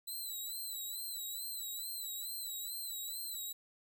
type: tone with vibrato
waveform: 5% pulse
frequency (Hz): 3981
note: B7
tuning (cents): +13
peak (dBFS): -33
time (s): 0.07-3.53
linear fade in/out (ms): 10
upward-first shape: sine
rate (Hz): 2.3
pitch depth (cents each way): 75
effects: none